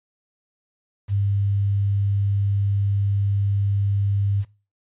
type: tone with quantisation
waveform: sine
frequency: 100 Hz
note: G2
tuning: 35 cents sharp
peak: -18 dBFS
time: 1.08-4.45 s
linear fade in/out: 50 ms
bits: 8
effects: noise-tail reverb RT60 0.3 s tail -19 dB re dry + resampled to 8000 Hz